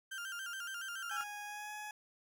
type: tone with vibrato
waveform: 35% pulse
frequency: 1480 Hz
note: F#6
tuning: in tune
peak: -39 dBFS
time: 0.11-1.24 s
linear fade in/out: 10 ms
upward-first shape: square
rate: 7.1 Hz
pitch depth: 94 cents each way
type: tone with exponential growth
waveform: sine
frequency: 1346 Hz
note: E6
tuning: 36 cents sharp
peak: -35 dBFS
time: 0.75-1.21 s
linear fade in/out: 0 ms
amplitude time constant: 100 ms
type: tone with pitch glide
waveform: 20% pulse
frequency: 827 to 842.4 Hz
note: G#5 to G#5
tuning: -8 to +24 cents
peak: -38 dBFS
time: 1.11-1.91 s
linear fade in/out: 2 ms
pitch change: +32 cents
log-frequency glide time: 1.45-1.72 s
effects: none